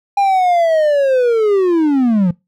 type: linear sweep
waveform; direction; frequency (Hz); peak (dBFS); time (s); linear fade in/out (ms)
triangle; down; 810 to 169; -8; 0.17-2.31; 5
effects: noise-tail reverb RT60 0.2 s tail -22 dB re dry